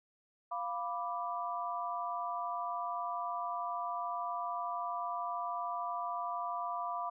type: chord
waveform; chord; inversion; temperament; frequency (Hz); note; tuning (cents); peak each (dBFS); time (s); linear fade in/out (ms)
sine; B diminished; second; equal; 698.5 / 987.8 / 1174.7; F5 / B5 / D6; 0 / 0 / 0; -39 / -39 / -39; 0.51-7.1; 10
effects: none